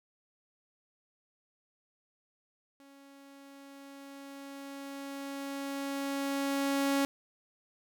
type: tone with level ramp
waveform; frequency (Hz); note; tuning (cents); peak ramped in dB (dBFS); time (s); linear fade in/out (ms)
sawtooth; 277.2; C#4; 0; -51 to -22; 2.8-7.05; 0
effects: none